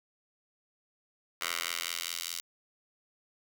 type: tone with high-pass filter sweep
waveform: 10% pulse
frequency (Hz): 85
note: F2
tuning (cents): -46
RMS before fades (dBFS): -36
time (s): 1.41-2.41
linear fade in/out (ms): 5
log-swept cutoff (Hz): 1600 to 4300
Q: 0.89
effects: none